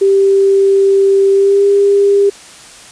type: tone with pitch glide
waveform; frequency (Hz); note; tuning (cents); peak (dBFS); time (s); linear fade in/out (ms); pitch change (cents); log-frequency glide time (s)
sine; 392 to 400.7; G4 to G4; 0 to +38; -6; 0.01-2.3; 10; +38; 1.32-1.65
effects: white hiss -36 dBFS RMS until 2.91 s + resampled to 22050 Hz